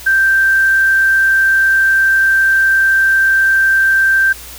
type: tone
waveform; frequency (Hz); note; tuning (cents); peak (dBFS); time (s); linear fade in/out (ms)
sine; 1568; G6; 0; -8; 0.06-4.33; 10
effects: added 60 Hz sine -37 dBFS peak until 4.58 s + white hiss -33 dBFS RMS until 4.58 s